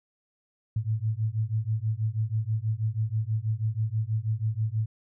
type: beating tone pair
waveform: sine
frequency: 106.8 / 113 Hz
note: G#2 / A2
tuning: +49 / +47 cents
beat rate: 6.2 Hz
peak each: -28 dBFS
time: 0.76-4.86 s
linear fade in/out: 5 ms
effects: none